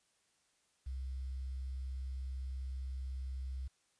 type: tone with quantisation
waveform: sine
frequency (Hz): 65.41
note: C2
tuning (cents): 0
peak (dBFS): -38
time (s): 0.86-3.68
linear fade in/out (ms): 10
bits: 11
effects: white hiss -75 dBFS RMS until 3.99 s + resampled to 22050 Hz